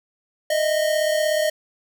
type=tone pair together; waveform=square; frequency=615 / 651.6 Hz; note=D#5 / E5; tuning=-20 / -20 cents; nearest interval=minor second; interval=100 cents; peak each=-20 / -26 dBFS; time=0.5-1.5 s; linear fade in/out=5 ms; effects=none